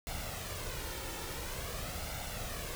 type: noise with flanger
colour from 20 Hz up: pink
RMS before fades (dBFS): -40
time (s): 0.07-2.75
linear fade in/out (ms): 0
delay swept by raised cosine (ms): 1.4 to 2.26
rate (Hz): 0.48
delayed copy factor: +0.55
effects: none